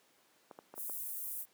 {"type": "clicks", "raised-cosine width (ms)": 1, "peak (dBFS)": -33, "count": 5, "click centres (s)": [0.512, 0.589, 0.74, 0.779, 0.897]}
{"type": "high-pass noise", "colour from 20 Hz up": "pink", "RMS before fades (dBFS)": -41, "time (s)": [0.75, 1.46], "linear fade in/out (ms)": 50, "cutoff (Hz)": 11000, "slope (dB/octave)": 24}
{"effects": ["pink hiss -68 dBFS RMS until 1.53 s", "high-pass 300 Hz 12 dB/octave"]}